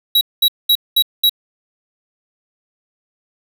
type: tone bursts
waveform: square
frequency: 3873 Hz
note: B7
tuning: 35 cents flat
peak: -10 dBFS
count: 5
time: 0.15-1.295 s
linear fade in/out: 5 ms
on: 61 ms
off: 210 ms
effects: 8-bit